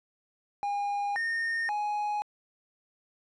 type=tone with pitch steps; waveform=triangle; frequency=812 / 1833 / 834 Hz; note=G#5 / A#6 / G#5; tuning=-39 / -30 / +7 cents; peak=-26 dBFS; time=0.63-2.22 s; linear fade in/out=0 ms; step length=530 ms; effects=resampled to 24000 Hz